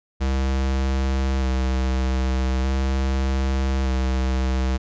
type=tone with vibrato; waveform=square; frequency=65.6 Hz; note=C2; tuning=5 cents sharp; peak=-20 dBFS; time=0.2-4.78 s; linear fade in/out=20 ms; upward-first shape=square; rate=0.41 Hz; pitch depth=21 cents each way; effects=resampled to 16000 Hz